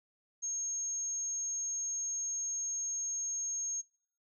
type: tone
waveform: sine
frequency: 6500 Hz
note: G#8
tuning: 38 cents flat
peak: -33 dBFS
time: 0.42-3.82 s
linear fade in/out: 20 ms
effects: noise-tail reverb RT60 0.6 s tail -25 dB re dry